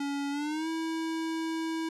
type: tone with pitch glide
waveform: square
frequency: 282.3 to 324.3 Hz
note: C#4 to E4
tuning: +32 to -28 cents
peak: -31 dBFS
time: 0-1.89 s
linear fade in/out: 5 ms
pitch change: +240 cents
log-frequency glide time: 0.31-0.68 s
effects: low-pass 8000 Hz 12 dB/octave